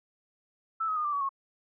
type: tone with pitch steps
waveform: sine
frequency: 1318.5 / 1269.9 / 1223.1 / 1178 / 1134.6 / 1092.8 Hz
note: E6 / D#6 / D#6 / D6 / C#6 / C#6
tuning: 0 / +35 / -30 / +5 / +40 / -25 cents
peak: -27 dBFS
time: 0.8-1.292 s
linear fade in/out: 10 ms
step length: 82 ms
effects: none